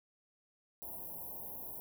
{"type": "band-stop noise", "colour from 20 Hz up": "white", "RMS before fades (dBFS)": -45, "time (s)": [0.82, 1.8], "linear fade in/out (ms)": 0, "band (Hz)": [990, 11000], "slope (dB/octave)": 96, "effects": []}